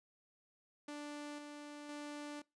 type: tone with tremolo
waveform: sawtooth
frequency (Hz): 293.7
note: D4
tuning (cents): 0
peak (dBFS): -40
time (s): 0.88-2.42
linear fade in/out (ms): 5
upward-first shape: square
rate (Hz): 0.99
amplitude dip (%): 35
effects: noise-tail reverb RT60 0.2 s tail -21 dB re dry + resampled to 22050 Hz